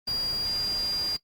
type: tone in noise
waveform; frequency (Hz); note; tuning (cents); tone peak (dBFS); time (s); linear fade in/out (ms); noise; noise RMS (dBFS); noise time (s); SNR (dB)
sine; 4800; D8; +37; -25; 0.07-1.17; 10; pink; -40; 0.07-1.17; +12
effects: noise-tail reverb RT60 0.1 s tail -19 dB re dry + Opus 32 kbps